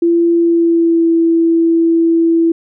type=tone with pitch glide; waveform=sine; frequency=339.2 to 331.6 Hz; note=E4 to E4; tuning=+50 to +10 cents; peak=-8 dBFS; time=0.02-2.52 s; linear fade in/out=5 ms; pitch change=-40 cents; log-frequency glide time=0.33-1.08 s; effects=none